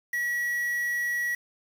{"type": "tone with quantisation", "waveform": "triangle", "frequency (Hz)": 1925, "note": "B6", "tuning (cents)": -45, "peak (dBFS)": -24, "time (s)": [0.13, 1.35], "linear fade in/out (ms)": 5, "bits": 7, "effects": []}